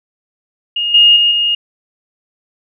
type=tone with level steps; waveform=sine; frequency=2849 Hz; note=F7; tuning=34 cents sharp; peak=-14 / -4 / -8 / -11 dBFS; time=0.76-1.55 s; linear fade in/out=5 ms; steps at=0.94 / 1.16 / 1.31 s; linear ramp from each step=5 ms; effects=none